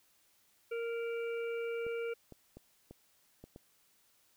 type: harmonic tone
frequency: 464.7 Hz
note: A#4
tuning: 5 cents flat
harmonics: 1 / 3 / 5 / 6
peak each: -35 / -47 / -47 / -55 dBFS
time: 0.71-2.14 s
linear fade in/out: 10 ms
type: clicks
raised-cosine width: 2 ms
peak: -36 dBFS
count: 6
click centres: 1.866 / 2.323 / 2.57 / 2.91 / 3.44 / 3.561 s
effects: white hiss -70 dBFS RMS until 4.36 s